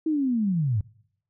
sine linear sweep, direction down, 324.3 to 95 Hz, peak -21 dBFS, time 0.06-0.81 s, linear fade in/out 5 ms, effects noise-tail reverb RT60 0.7 s tail -24 dB re dry

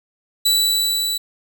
sawtooth tone with level ramp, 3951 Hz, B7, in tune, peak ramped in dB -10 to -17 dBFS, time 0.45-1.18 s, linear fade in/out 10 ms, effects none

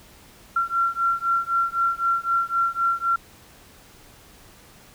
sine beating tone pair, 1365 / 1368.9 Hz, F6 / F6, -40 / -35 cents, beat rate 3.9 Hz, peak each -23 dBFS, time 0.56-3.16 s, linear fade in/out 5 ms, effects pink hiss -50 dBFS RMS until 4.94 s

